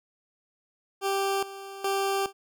20% pulse tone with tremolo, 392 Hz, G4, in tune, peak -20 dBFS, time 1.01-2.33 s, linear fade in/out 50 ms, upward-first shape square, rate 1.2 Hz, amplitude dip 80%, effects none

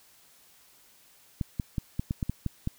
clicks, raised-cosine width 5 ms, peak -16 dBFS, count 9, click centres 1.412 / 1.598 / 1.782 / 1.995 / 2.109 / 2.228 / 2.296 / 2.463 / 2.674 s, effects white hiss -59 dBFS RMS until 2.78 s

